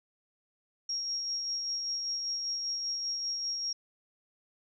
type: tone with tremolo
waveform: sine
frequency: 5588 Hz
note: F8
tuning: in tune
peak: -30 dBFS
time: 0.89-3.73 s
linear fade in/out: 5 ms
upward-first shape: sine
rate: 5.1 Hz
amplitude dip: 30%
effects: none